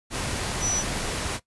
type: tone in noise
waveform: sine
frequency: 5920 Hz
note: F#8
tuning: in tune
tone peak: -23 dBFS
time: 0.6-0.84 s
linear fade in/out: 50 ms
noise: pink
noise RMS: -29 dBFS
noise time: 0.1-1.4 s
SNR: +3 dB
effects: noise-tail reverb RT60 0.1 s tail -17 dB re dry + resampled to 24000 Hz